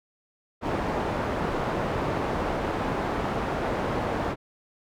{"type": "low-pass noise", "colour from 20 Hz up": "white", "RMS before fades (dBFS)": -28, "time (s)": [0.61, 4.36], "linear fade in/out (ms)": 50, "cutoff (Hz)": 830, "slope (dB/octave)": 12, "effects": []}